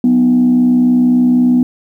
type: tone with frequency modulation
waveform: sine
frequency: 247.6 Hz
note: B3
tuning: 5 cents sharp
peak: -6 dBFS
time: 0.04-1.63 s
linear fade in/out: 2 ms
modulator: 63.8 Hz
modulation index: 0.42
effects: tanh soft clip ceiling -3 dBFS + 8-bit